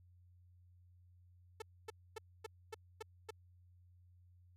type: tone bursts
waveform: sawtooth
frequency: 440 Hz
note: A4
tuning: in tune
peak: -39 dBFS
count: 7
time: 1.6-3.307 s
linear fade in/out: 5 ms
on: 21 ms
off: 260 ms
effects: added 89 Hz sine -62 dBFS peak until 4.56 s + low-pass 12000 Hz 12 dB/octave